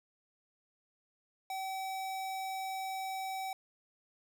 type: tone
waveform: square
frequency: 765 Hz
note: G5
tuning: 42 cents flat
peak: -37 dBFS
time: 1.5-3.53 s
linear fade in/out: 2 ms
effects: none